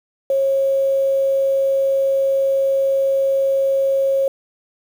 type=tone with quantisation; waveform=sine; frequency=543 Hz; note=C#5; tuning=36 cents flat; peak=-14 dBFS; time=0.3-4.28 s; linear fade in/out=2 ms; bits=7; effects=none